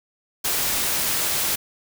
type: noise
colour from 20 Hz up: white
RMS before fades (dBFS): -23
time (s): 0.44-1.56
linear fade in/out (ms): 10
effects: none